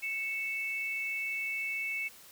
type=tone pair together; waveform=sine; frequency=2217 / 2636 Hz; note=C#7 / E7; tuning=0 / -1 cents; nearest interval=minor third; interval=299 cents; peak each=-34 / -36 dBFS; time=0.02-2.09 s; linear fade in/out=20 ms; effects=white hiss -54 dBFS RMS until 2.31 s